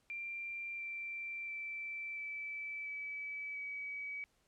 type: tone with pitch steps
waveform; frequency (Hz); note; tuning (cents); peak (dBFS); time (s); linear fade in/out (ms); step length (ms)
sine; 2370 / 2351 / 2332 / 2313 / 2295 / 2276; D7 / D7 / D7 / D7 / D7 / C#7; +15 / +1 / -13 / -27 / -40 / +45; -40; 0.1-4.24; 0; 690
effects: pink hiss -75 dBFS RMS until 4.47 s + low-pass 11000 Hz 12 dB/octave